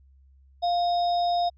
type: tone with sample-and-hold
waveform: sine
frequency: 700 Hz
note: F5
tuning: 4 cents sharp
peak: -21 dBFS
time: 0.62-1.5 s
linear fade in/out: 20 ms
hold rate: 4410 Hz
effects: added 67 Hz sine -53 dBFS peak until 1.57 s + resampled to 16000 Hz